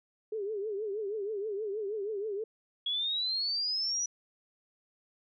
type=tone with vibrato; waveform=sine; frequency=415.3 Hz; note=G#4; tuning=in tune; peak=-32 dBFS; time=0.32-2.44 s; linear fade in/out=5 ms; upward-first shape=triangle; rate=6.3 Hz; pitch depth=140 cents each way
type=exponential sweep; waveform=sine; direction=up; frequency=3322 to 5920 Hz; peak=-29 dBFS; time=2.86-4.06 s; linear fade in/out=5 ms
effects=none